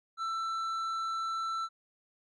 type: tone with tanh clipping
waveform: sine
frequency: 1333 Hz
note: E6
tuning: 19 cents sharp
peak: -33 dBFS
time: 0.17-1.69 s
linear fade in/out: 50 ms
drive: 8 dB
effects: none